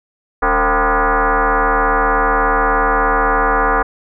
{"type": "tone with frequency modulation", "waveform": "sine", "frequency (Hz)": 207.7, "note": "G#3", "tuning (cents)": 0, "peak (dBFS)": -11, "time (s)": [0.42, 3.83], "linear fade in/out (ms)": 10, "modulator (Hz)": 246, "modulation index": 5.7, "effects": []}